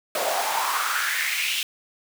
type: noise with high-pass filter sweep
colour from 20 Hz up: pink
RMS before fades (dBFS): -25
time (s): 0.15-1.63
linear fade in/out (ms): 2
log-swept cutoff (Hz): 560 to 3000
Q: 4.3
effects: none